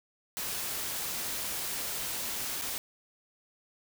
white noise with dropouts, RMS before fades -35 dBFS, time 0.37-2.78 s, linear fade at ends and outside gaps 0 ms, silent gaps 2.613-2.62 s, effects none

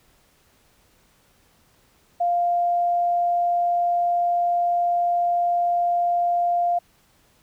sine tone, 698.5 Hz, F5, in tune, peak -18 dBFS, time 2.2-6.79 s, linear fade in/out 10 ms, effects pink hiss -60 dBFS RMS until 7.42 s

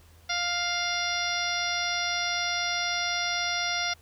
harmonic tone, 701 Hz, F5, 6 cents sharp, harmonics 1 / 2 / 3 / 4 / 5 / 6 / 7 / 8, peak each -34 / -33 / -32 / -39 / -34 / -38 / -36 / -34 dBFS, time 0.29-3.94 s, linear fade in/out 10 ms, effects added 82 Hz sine -54 dBFS peak until 4.01 s + pink hiss -59 dBFS RMS until 4.01 s

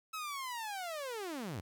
sawtooth linear sweep, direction down, 1303 to 76 Hz, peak -35 dBFS, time 0.13-1.61 s, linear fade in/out 10 ms, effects 11-bit

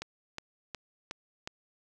click train, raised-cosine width 0.2 ms, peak -20 dBFS, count 5, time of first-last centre 0.02-1.475 s, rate 2.75 Hz, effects none

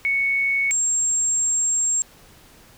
sine tone pair in turn, 2217 / 7473 Hz, C#7 / A#8, 0 / +3 cents, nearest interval octave + major sixth, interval 2103 cents, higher second, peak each -18 dBFS, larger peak neither, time 0.05-0.71 / 0.71-2.02 s, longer second, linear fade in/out 0 ms, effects pink hiss -50 dBFS RMS until 2.77 s

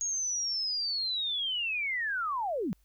sine linear sweep, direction down, 6645 to 154.8 Hz, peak -29 dBFS, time 0.01-2.73 s, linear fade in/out 0 ms, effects added 50 Hz sine -63 dBFS peak until 2.84 s + white hiss -73 dBFS RMS until 2.84 s

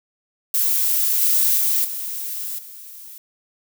violet noise with level steps, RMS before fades -19 / -17 / -19 / -28 / -39 dBFS, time 0.54-3.18 s, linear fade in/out 2 ms, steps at 1.21 / 1.57 / 1.84 / 2.58 s, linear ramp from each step 10 ms, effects none

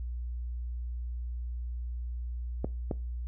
clicks, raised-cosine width 2 ms, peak -17 dBFS, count 2, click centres 2.645 / 2.912 s, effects noise-tail reverb RT60 0.3 s tail -21 dB re dry + added 60 Hz sine -33 dBFS peak until 3.27 s

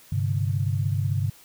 sine chord, G suspended fourth, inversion none, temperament equal with one note detuned, 99.88 / 130.81 / 146.83 Hz, G2 / C3 / D3, +33 / 0 / 0 cents, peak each -24 / -27 / -29 dBFS, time 0.12-1.3 s, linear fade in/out 5 ms, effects white hiss -52 dBFS RMS until 1.44 s

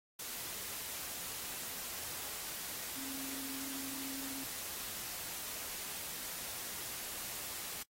sine tone in noise, 270 Hz, C#4, 45 cents flat, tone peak -46 dBFS, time 2.97-4.44 s, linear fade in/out 5 ms, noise white, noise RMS -43 dBFS, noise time 0.19-7.83 s, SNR -6 dB, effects noise-tail reverb RT60 0.1 s tail -26 dB re dry + AAC 48 kbps

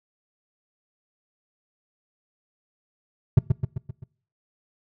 triangle tone with echo, 128 Hz, C3, 38 cents flat, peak -7 dBFS, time 3.37-3.39 s, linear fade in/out 5 ms, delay 130 ms, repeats 5, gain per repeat -5 dB, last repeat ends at 4.04 s, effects noise-tail reverb RT60 0.5 s tail -23 dB re dry

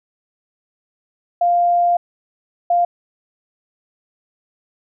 sine tone bursts at uneven times, 698.5 Hz, F5, in tune, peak -12 dBFS, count 2, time 1.41-1.97 / 2.7-2.85 s, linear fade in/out 5 ms, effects none

